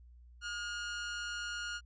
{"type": "tone with amplitude modulation", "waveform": "sawtooth", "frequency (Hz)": 1429, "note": "F6", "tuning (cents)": 39, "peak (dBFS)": -32, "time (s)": [0.41, 1.81], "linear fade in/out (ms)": 50, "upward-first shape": "sine", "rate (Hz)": 209, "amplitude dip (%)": 40, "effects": ["added 60 Hz sine -54 dBFS peak until 1.85 s", "resampled to 16000 Hz"]}